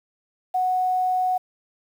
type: tone with quantisation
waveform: sine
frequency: 738 Hz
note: F#5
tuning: 5 cents flat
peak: -19 dBFS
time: 0.54-1.38 s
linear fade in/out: 10 ms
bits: 8
effects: none